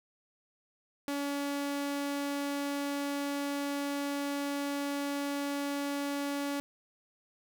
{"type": "tone", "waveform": "sawtooth", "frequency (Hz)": 283.6, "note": "C#4", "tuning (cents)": 40, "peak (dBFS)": -28, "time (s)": [1.08, 6.6], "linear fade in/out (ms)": 0, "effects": []}